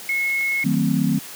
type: tone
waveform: sine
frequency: 2176 Hz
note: C#7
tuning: 33 cents flat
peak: -19 dBFS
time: 0.09-0.64 s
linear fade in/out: 2 ms
type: click train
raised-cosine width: 0.2 ms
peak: -21 dBFS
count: 5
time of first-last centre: 0.3-0.741 s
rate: 9.08 Hz
type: chord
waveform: sine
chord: D# diminished seventh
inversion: none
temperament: equal with one note detuned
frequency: 155.56 / 185 / 224.8 / 261.6 Hz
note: D#3 / F#3 / A3 / C4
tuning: 0 / 0 / +37 / 0 cents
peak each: -22 dBFS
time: 0.64-1.19 s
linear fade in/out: 10 ms
effects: white hiss -37 dBFS RMS until 1.35 s + high-pass 100 Hz 12 dB/octave